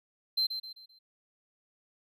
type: tone with echo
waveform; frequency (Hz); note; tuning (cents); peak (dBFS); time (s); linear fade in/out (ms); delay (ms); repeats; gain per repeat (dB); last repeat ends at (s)
triangle; 4111; C8; -31; -24; 0.37-0.47; 10; 130; 4; -8; 0.99
effects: none